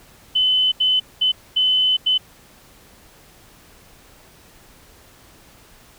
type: tone bursts at uneven times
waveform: sine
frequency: 3028 Hz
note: F#7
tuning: 39 cents sharp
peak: -14 dBFS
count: 5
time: 0.35-0.72 / 0.8-1 / 1.21-1.32 / 1.56-1.97 / 2.06-2.18 s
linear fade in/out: 10 ms
effects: pink hiss -49 dBFS RMS until 5.98 s